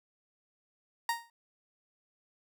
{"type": "tone with exponential decay", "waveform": "30% pulse", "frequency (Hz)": 932.3, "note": "A#5", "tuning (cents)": 0, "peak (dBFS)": -23, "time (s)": [1.09, 1.3], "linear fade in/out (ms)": 2, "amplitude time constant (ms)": 44, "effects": []}